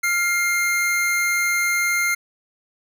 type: tone pair together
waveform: square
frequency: 1391.9 / 2117 Hz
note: F6 / C7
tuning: -6 / +20 cents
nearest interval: perfect fifth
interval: 726 cents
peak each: -25 / -20 dBFS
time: 0.03-2.15 s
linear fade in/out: 10 ms
effects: none